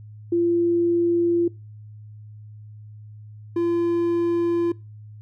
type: tone pair in turn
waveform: sine / triangle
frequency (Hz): 343.1 / 341.8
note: F4 / F4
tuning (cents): -31 / -37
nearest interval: unison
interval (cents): 6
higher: first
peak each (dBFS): -17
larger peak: neither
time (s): 0.32-1.48 / 3.56-4.72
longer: neither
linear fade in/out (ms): 5
effects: noise-tail reverb RT60 0.3 s tail -23 dB re dry + added 106 Hz sine -39 dBFS peak until 5.21 s